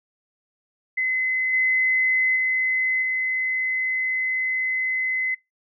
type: tone with level steps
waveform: sine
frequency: 2039 Hz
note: C7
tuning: 45 cents flat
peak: -20 / -17 / -19 / -21 dBFS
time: 0.97-5.35 s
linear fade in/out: 10 ms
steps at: 1.53 / 2.36 / 3.02 s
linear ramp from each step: 5 ms
effects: noise-tail reverb RT60 0.2 s tail -23 dB re dry